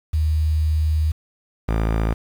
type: tone pair in turn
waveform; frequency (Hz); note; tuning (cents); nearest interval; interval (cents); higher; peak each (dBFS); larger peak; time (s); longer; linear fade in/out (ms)
sine / sawtooth; 77.78 / 55; D#2 / A1; 0 / 0; tritone; 600; first; -16 / -14; second; 0.13-1.12 / 1.68-2.14; first; 10
effects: low-pass 2000 Hz 12 dB/octave + 7-bit